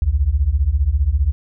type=beating tone pair; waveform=sine; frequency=61.74 / 76.74 Hz; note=B1 / D#2; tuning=0 / -23 cents; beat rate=15 Hz; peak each=-17 / -16 dBFS; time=0.02-1.32 s; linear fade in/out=0 ms; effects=none